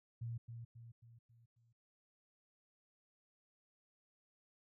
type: tone with echo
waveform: sine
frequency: 116.54 Hz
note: A#2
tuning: in tune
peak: -40 dBFS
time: 0.21-0.38 s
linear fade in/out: 10 ms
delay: 270 ms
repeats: 5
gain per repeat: -6 dB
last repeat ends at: 1.73 s
effects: none

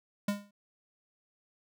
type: tone with exponential decay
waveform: square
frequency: 203.6 Hz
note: G#3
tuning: 34 cents flat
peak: -26 dBFS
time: 0.28-0.51 s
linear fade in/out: 5 ms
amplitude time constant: 48 ms
effects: none

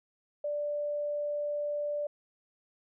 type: tone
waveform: sine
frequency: 587.3 Hz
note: D5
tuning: in tune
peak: -30 dBFS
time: 0.44-2.07 s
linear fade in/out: 5 ms
effects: none

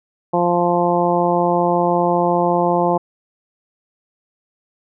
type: harmonic tone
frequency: 174.61 Hz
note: F3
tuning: in tune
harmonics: 1 / 2 / 3 / 4 / 5 / 6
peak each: -22 / -20 / -20 / -20 / -20 / -25 dBFS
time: 0.33-2.98 s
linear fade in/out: 10 ms
effects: none

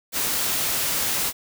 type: noise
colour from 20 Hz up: white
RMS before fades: -24 dBFS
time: 0.12-1.33 s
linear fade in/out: 50 ms
effects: none

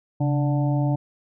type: harmonic tone with a mistuned harmonic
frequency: 146.83 Hz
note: D3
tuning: in tune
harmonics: 1 / 2 / 4 / 5 / 6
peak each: -20 / -26 / -32 / -34 / -36 dBFS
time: 0.2-0.96 s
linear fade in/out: 10 ms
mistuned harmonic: 1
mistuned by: -100 cents
effects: none

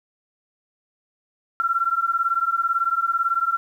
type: beating tone pair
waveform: sine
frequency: 1352 / 1370 Hz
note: E6 / F6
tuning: +43 / -34 cents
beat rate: 18 Hz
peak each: -22 dBFS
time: 1.6-3.57 s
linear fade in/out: 0 ms
effects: 9-bit

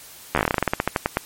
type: slowing click train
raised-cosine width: 0.5 ms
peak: -3 dBFS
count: 19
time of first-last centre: 0.35-1.171 s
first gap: 12 ms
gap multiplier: 1.14
effects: white hiss -43 dBFS RMS until 1.25 s + MP3 64 kbps

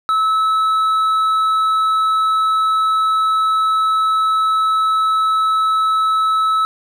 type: tone with hard clipping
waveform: sine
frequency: 1300 Hz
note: E6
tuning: 24 cents flat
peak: -14 dBFS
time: 0.09-6.65 s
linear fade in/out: 0 ms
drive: 4 dB
effects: none

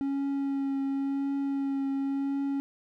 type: tone with vibrato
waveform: triangle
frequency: 275.5 Hz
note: C#4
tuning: 11 cents flat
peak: -25 dBFS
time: 0.01-2.6 s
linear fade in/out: 0 ms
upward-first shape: triangle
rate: 0.93 Hz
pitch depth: 17 cents each way
effects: none

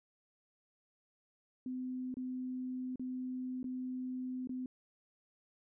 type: tone with dropouts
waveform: sine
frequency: 254.9 Hz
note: C4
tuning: 45 cents flat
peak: -37 dBFS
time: 1.66-4.66 s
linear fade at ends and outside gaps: 2 ms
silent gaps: 2.142-2.169 / 2.958-2.995 / 3.63-3.642 / 4.473-4.493 s
effects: none

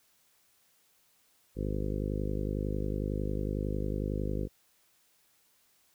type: harmonic tone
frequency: 51 Hz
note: G#1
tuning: 31 cents flat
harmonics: 1 / 2 / 3 / 4 / 5 / 6 / 7 / 8 / 9 / 10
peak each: -34 / -37 / -39 / -40 / -41 / -42 / -42 / -43 / -44 / -44 dBFS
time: 1.55-4.49 s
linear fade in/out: 50 ms
effects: white hiss -68 dBFS RMS until 5.94 s

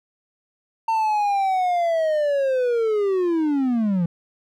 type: linear sweep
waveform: triangle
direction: down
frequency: 907 to 164.81 Hz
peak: -16 dBFS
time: 0.88-4.06 s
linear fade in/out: 5 ms
effects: none

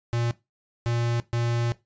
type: tone bursts at uneven times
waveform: square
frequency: 118.2 Hz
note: A#2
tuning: 24 cents sharp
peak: -24 dBFS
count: 3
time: 0.13-0.31 / 0.86-1.2 / 1.33-1.72 s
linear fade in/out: 0 ms
effects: noise-tail reverb RT60 0.2 s tail -17 dB re dry + resampled to 16000 Hz

